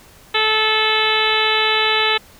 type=harmonic tone; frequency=435.5 Hz; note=A4; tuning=18 cents flat; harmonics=1 / 2 / 3 / 4 / 5 / 6 / 7 / 8 / 9; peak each=-23 / -23 / -23 / -23 / -23 / -23 / -23 / -23 / -23 dBFS; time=0.34-2.18 s; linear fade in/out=10 ms; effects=pink hiss -46 dBFS RMS until 2.39 s